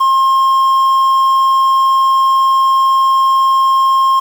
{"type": "tone with quantisation", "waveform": "triangle", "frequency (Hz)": 1067, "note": "C6", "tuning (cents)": 34, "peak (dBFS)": -6, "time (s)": [0, 4.2], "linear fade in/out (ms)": 10, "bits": 6, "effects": []}